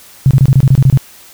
sine tone bursts, 133.9 Hz, C3, 40 cents sharp, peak -3 dBFS, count 10, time 0.26-0.974 s, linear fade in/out 0 ms, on 48 ms, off 26 ms, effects white hiss -39 dBFS RMS until 1.33 s

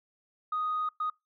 sine tone bursts at uneven times, 1244.5 Hz, D#6, in tune, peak -27 dBFS, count 2, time 0.52-0.89 / 1-1.1 s, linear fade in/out 5 ms, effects noise-tail reverb RT60 0.2 s tail -25 dB re dry + tanh soft clip ceiling -24 dBFS

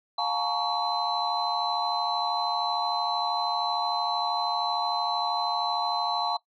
sine tone cluster, 707 / 857 / 930 / 1122 / 4049 Hz, F5 / A5 / A#5 / C#6 / B7, +21 / -46 / -4 / +21 / +42 cents, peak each -31 dBFS, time 0.18-6.37 s, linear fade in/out 5 ms, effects noise-tail reverb RT60 0.1 s tail -20 dB re dry + tanh soft clip ceiling -15 dBFS

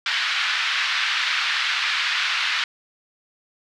pink band-pass noise, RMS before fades -23 dBFS, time 0.06-2.64 s, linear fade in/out 2 ms, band 1400 to 4200 Hz, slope 24 dB/octave, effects none

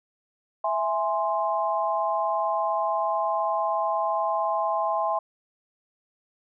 sine chord, E augmented, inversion none, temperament equal, 659.3 / 830.6 / 1046.5 Hz, E5 / G#5 / B#5, 0 / 0 / 0 cents, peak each -27 dBFS, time 0.64-5.19 s, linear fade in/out 5 ms, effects none

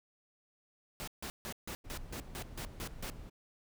pink noise bursts, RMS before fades -42 dBFS, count 10, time 1-3.1 s, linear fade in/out 0 ms, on 75 ms, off 150 ms
brown noise, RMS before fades -47 dBFS, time 1.84-3.3 s, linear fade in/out 10 ms
effects none

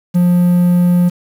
triangle tone with quantisation, 176.7 Hz, F3, 21 cents sharp, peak -6 dBFS, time 0.14-1.1 s, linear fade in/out 20 ms, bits 6, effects none

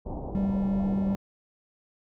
pink low-pass noise, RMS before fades -35 dBFS, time 0.05-1.16 s, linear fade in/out 20 ms, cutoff 890 Hz, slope 48 dB/octave
triangle tone, 196 Hz, G3, in tune, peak -22 dBFS, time 0.35-1.15 s, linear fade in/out 0 ms
effects none

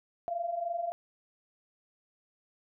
sine tone pair together, 666.9 / 690 Hz, E5 / F5, +20 / -21 cents, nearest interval minor second, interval 59 cents, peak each -37 / -32 dBFS, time 0.28-0.92 s, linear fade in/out 0 ms, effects none

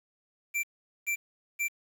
square tone bursts, 2349 Hz, D7, in tune, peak -28 dBFS, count 3, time 0.54-1.685 s, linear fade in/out 20 ms, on 95 ms, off 430 ms, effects 9-bit

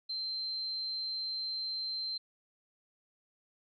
sine tone, 4122 Hz, C8, 27 cents flat, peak -34 dBFS, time 0.09-2.18 s, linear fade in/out 10 ms, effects none

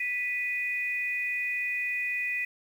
sine tone pair together, 1975.5 / 2481 Hz, B6 / D#7, 0 / -6 cents, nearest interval major third, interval 394 cents, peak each -31 / -30 dBFS, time 0-2.45 s, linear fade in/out 5 ms, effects 9-bit

